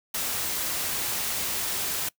white noise, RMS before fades -29 dBFS, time 0.14-2.09 s, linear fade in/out 5 ms, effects noise-tail reverb RT60 0.1 s tail -22 dB re dry

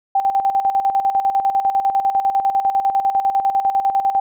sine tone with tremolo, 784 Hz, G5, in tune, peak -12 dBFS, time 0.15-4.2 s, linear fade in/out 5 ms, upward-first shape square, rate 10 Hz, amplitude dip 65%, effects none

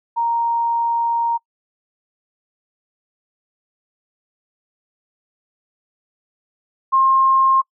sine tone pair in turn, 932.3 / 1064.8 Hz, A#5 / C6, 0 / +30 cents, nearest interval major second, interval 230 cents, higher second, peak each -16 / -11 dBFS, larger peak second, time 0.16-1.38 / 6.92-7.62 s, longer first, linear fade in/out 20 ms, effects noise-tail reverb RT60 0.1 s tail -26 dB re dry

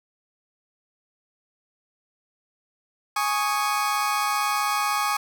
35% pulse chord, Ab suspended fourth, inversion none, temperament equal, 830.6 / 1108.7 / 1244.5 Hz, Ab5 / Db6 / Eb6, 0 / 0 / 0 cents, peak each -25 dBFS, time 3.16-5.17 s, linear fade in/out 5 ms, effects none

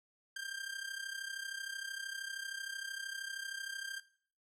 sawtooth tone with amplitude modulation, 1588 Hz, G6, 22 cents sharp, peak -34 dBFS, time 0.36-4 s, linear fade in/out 5 ms, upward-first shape sine, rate 33 Hz, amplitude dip 75%, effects noise-tail reverb RT60 0.5 s tail -17 dB re dry + low-pass 11000 Hz 12 dB/octave

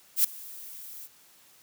violet noise with ADSR envelope, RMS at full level -19 dBFS, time 0.16-1.08 s, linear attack 83 ms, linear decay 4 ms, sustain -24 dB, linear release 30 ms, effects white hiss -58 dBFS RMS until 1.62 s + high-pass 80 Hz 12 dB/octave

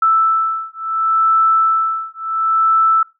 sine beating tone pair, 1320 / 1320.71 Hz, E6 / E6, +2 / +3 cents, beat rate 0.71 Hz, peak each -15 dBFS, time 0.02-3.03 s, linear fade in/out 5 ms, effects noise-tail reverb RT60 0.2 s tail -19 dB re dry

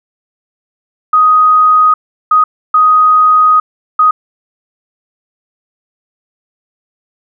sine tone bursts at uneven times, 1250 Hz, D#6, 8 cents sharp, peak -4 dBFS, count 4, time 1.13-1.94 / 2.31-2.44 / 2.74-3.6 / 3.99-4.11 s, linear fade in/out 5 ms, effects none

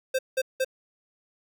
square tone bursts, 523.3 Hz, C5, in tune, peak -23 dBFS, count 3, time 0.14-0.647 s, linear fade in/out 10 ms, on 49 ms, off 180 ms, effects none

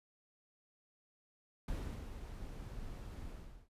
brown noise with ADSR envelope, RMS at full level -39 dBFS, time 1.68-3.69 s, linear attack 4 ms, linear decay 370 ms, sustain -7 dB, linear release 430 ms, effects resampled to 32000 Hz

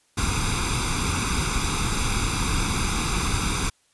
pink noise with comb filter, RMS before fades -24 dBFS, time 0.17-3.7 s, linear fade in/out 10 ms, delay 0.82 ms, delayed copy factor +0.8, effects white hiss -64 dBFS RMS until 3.93 s + resampled to 24000 Hz

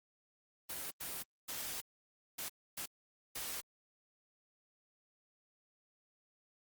white noise bursts at uneven times, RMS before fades -42 dBFS, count 6, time 0.69-0.91 / 1-1.23 / 1.48-1.81 / 2.38-2.49 / 2.77-2.86 / 3.35-3.61 s, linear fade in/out 10 ms, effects Opus 24 kbps

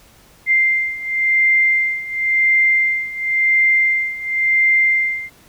sine beating tone pair, 2093 / 2093.94 Hz, C7 / C7, 0 / +1 cents, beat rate 0.94 Hz, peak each -18 / -15 dBFS, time 0.46-5.3 s, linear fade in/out 50 ms, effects pink hiss -49 dBFS RMS until 5.48 s

